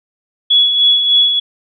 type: tone with tremolo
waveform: sine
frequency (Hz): 3379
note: G#7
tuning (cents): +29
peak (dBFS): -6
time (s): 0.5-1.4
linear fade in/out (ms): 10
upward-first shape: sine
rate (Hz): 3.3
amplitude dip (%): 50
effects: none